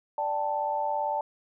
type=chord; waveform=sine; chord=D suspended fourth; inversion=none; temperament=just; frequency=587.3 / 783.1 / 881 Hz; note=D5 / G5 / A5; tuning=0 / -2 / +2 cents; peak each=-32 / -33 / -28 dBFS; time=0.18-1.21 s; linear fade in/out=2 ms; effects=none